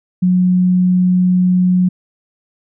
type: tone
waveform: sine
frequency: 181.8 Hz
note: F#3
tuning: 30 cents flat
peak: -9 dBFS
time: 0.22-1.89 s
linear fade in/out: 10 ms
effects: none